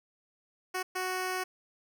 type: tone bursts at uneven times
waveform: 10% pulse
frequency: 370 Hz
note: F#4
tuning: in tune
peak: -23 dBFS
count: 2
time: 0.74-0.83 / 0.95-1.44 s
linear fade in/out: 10 ms
effects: none